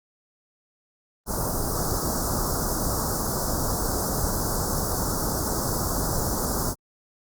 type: band-stop noise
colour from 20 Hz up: pink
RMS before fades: -26 dBFS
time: 1.26-6.75 s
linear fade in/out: 50 ms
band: 1400 to 4900 Hz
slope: 48 dB/octave
effects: Opus 24 kbps